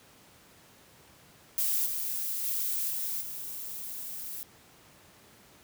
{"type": "noise with level steps", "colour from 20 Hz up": "violet", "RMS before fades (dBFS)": [-28, -33, -31, -33, -39], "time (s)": [1.58, 4.43], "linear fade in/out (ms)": 0, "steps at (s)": [1.85, 2.43, 2.89, 3.2], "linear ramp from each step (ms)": 20, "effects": ["pink hiss -57 dBFS RMS until 5.63 s", "high-pass 80 Hz 12 dB/octave"]}